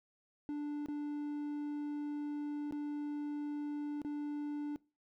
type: tone with dropouts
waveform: triangle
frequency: 293.7 Hz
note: D4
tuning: in tune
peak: -34 dBFS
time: 0.49-4.76 s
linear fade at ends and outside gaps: 0 ms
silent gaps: 0.86-0.885 / 2.71-2.724 / 4.017-4.048 s
effects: noise-tail reverb RT60 0.3 s tail -22 dB re dry